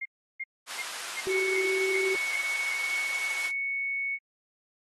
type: tone bursts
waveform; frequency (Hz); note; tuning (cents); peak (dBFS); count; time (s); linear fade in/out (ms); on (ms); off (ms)
sine; 2123; C7; +25; -31; 8; 0.01-2.75; 10; 45; 340
type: high-pass noise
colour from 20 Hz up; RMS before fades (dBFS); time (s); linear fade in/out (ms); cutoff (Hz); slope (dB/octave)
pink; -38; 0.66-3.52; 50; 1100; 12
type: tone with pitch glide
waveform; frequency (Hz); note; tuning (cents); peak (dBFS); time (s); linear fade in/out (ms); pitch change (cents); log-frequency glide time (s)
sine; 380.3 to 383.2; F#4 to G4; +48 to -39; -27; 1.27-2.15; 0; +13; 1.54-2.02
type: tone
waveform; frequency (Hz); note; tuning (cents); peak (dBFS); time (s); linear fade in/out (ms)
sine; 2217; C#7; 0; -28; 1.28-4.19; 50
effects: low-pass 11000 Hz 12 dB/octave + AAC 32 kbps